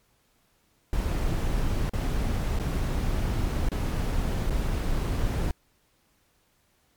brown noise with dropouts, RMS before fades -26 dBFS, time 0.93-5.51 s, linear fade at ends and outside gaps 1 ms, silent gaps 1.895-1.935 / 2.589-2.597 / 3.687-3.717 / 4.498-4.505 s, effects pink hiss -67 dBFS RMS until 6.96 s + MP3 96 kbps

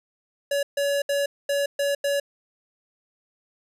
square tone bursts at uneven times, 566 Hz, C#5, 36 cents sharp, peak -22 dBFS, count 6, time 0.51-0.63 / 0.77-1.02 / 1.09-1.26 / 1.49-1.66 / 1.79-1.95 / 2.04-2.2 s, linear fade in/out 5 ms, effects resampled to 32000 Hz + 10-bit

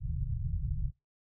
pink low-pass noise, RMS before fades -33 dBFS, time 0-0.92 s, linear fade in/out 50 ms, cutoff 160 Hz, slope 96 dB/octave, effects noise-tail reverb RT60 0.2 s tail -22 dB re dry

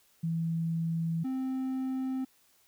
sine / triangle tone pair in turn, 164.81 / 261.6 Hz, E3 / C4, 0 / 0 cents, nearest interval minor sixth, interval 800 cents, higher second, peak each -28 dBFS, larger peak neither, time 0.23-1.24 / 1.24-2.25 s, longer neither, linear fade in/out 10 ms, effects white hiss -66 dBFS RMS until 2.67 s

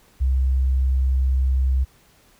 sine tone, 65.41 Hz, C2, in tune, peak -16 dBFS, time 0.2-1.85 s, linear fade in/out 20 ms, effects pink hiss -56 dBFS RMS until 2.39 s

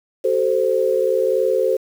sine chord, F# diminished, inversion none, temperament equal with one note detuned, 378.9 / 440 / 523.3 Hz, F#4 / A4 / C5, +41 / 0 / 0 cents, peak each -21 / -20 / -18 dBFS, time 0.24-1.77 s, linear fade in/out 10 ms, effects 7-bit

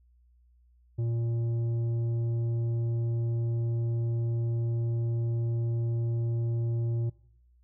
sine tone with tanh clipping, 116.54 Hz, A#2, in tune, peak -28 dBFS, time 0.98-7.1 s, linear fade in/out 10 ms, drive 8 dB, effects noise-tail reverb RT60 0.7 s tail -21 dB re dry + added 60 Hz sine -59 dBFS peak until 7.63 s

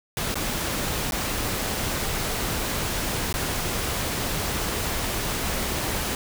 pink noise with dropouts, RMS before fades -27 dBFS, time 0.17-6.15 s, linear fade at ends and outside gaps 1 ms, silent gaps 0.343-0.355 / 1.11-1.121 / 3.327-3.34 s, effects none

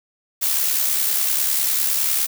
blue noise with amplitude modulation, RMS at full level -18 dBFS, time 0.41-2.27 s, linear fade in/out 20 ms, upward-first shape sine, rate 69.9 Hz, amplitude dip 45%, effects none

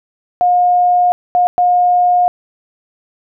sine tone bursts at uneven times, 715 Hz, F5, 41 cents sharp, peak -8 dBFS, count 3, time 0.41-1.12 / 1.35-1.47 / 1.58-2.28 s, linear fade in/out 0 ms, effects none

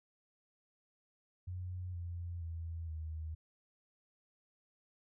sine tone with pitch steps, 90.6 / 86.61 / 82.79 / 79.15 Hz, F#2 / F2 / E2 / D#2, -36 / -14 / +8 / +30 cents, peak -39 dBFS, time 1.47-3.35 s, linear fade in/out 10 ms, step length 470 ms, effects none

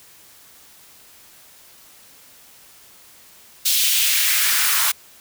white noise with high-pass filter sweep, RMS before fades -18 dBFS, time 3.65-4.92 s, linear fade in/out 10 ms, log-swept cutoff 3700 to 1100 Hz, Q 1.7, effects white hiss -48 dBFS RMS until 5.2 s

